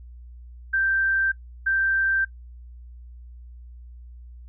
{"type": "tone pair in turn", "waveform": "sine", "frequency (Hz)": [1568, 1568], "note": ["G6", "G6"], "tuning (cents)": [0, 0], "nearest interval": "unison", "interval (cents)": 0, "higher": "neither", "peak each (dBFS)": -19, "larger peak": "neither", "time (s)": [[0.73, 1.32], [1.66, 2.25]], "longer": "neither", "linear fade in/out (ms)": 10, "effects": ["noise-tail reverb RT60 0.1 s tail -18 dB re dry", "added 60 Hz sine -40 dBFS peak until 4.48 s"]}